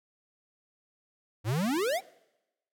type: exponential sweep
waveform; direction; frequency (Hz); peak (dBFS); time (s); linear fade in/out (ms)
square; up; 98 to 813; -27; 1.44-2.01; 50
effects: noise-tail reverb RT60 0.9 s tail -22 dB re dry